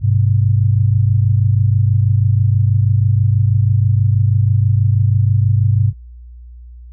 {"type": "tone pair together", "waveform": "sine", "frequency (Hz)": [100.8, 127], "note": ["G2", "B2"], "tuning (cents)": [49, 49], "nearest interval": "major third", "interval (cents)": 400, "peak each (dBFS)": [-11, -15], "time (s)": [0.01, 5.93], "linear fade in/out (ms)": 50, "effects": ["added 60 Hz sine -33 dBFS peak until 6.92 s"]}